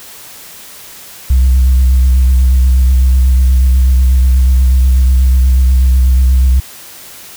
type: tone with vibrato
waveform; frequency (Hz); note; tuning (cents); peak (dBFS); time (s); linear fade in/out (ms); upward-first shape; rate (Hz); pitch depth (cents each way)
sine; 64.2; C2; -32; -3; 1.3-6.6; 5; triangle; 8.2; 43
effects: tanh soft clip ceiling -3 dBFS + white hiss -33 dBFS RMS until 7.36 s